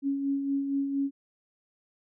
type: tone with tremolo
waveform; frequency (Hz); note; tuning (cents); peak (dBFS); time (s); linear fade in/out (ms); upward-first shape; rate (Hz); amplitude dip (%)
sine; 277.2; C#4; 0; -24; 0.02-1.11; 50; sine; 4.3; 45
effects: none